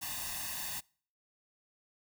white noise with comb filter, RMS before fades -39 dBFS, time 0.01-0.81 s, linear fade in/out 20 ms, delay 1.1 ms, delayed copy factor +1, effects noise-tail reverb RT60 0.5 s tail -26 dB re dry

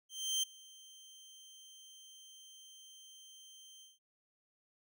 25% pulse tone with ADSR envelope, 3136 Hz, G7, in tune, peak -27 dBFS, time 0.09-3.99 s, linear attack 340 ms, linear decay 9 ms, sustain -24 dB, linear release 170 ms, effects none

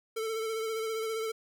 square tone with vibrato, 444.2 Hz, A4, 16 cents sharp, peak -32 dBFS, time 0.16-1.32 s, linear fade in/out 10 ms, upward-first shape sine, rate 15 Hz, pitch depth 30 cents each way, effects none

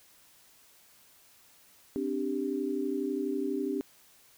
sine chord, C suspended second, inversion none, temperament equal, 261.6 / 293.7 / 392 Hz, C4 / D4 / G4, 0 / 0 / 0 cents, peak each -34 / -33 / -33 dBFS, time 1.96-3.81 s, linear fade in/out 0 ms, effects white hiss -60 dBFS RMS until 4.37 s

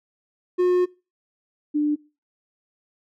triangle / sine tone pair in turn, 360.4 / 297.3 Hz, F#4 / D4, -45 / +21 cents, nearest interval minor third, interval 334 cents, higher first, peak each -14 / -18 dBFS, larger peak first, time 0.58-0.86 / 1.74-1.96 s, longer first, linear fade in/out 20 ms, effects noise-tail reverb RT60 0.3 s tail -22 dB re dry

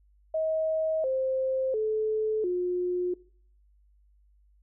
sine tone with pitch steps, 635 / 524.8 / 433.7 / 358.4 Hz, D#5 / C5 / A4 / F4, +35 / +5 / -25 / +45 cents, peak -25 dBFS, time 0.34-3.14 s, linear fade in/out 5 ms, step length 700 ms, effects noise-tail reverb RT60 0.5 s tail -21 dB re dry + added 50 Hz sine -59 dBFS peak until 4.62 s

